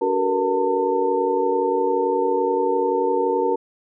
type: tone cluster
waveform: sine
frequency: 287.1 / 376.5 / 442.5 / 474.1 / 898 Hz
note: D4 / F#4 / A4 / A#4 / A5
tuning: -39 / +30 / +10 / +29 / +35 cents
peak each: -28 / -23 / -29 / -21 / -24 dBFS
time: 0.01-3.56 s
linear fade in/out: 10 ms
effects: none